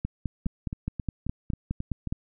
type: two click trains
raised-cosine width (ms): 5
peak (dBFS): -19 / -16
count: 7 / 11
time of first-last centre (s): 0.46-2.073 / 0.05-2.125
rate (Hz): 3.72 / 4.82
effects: none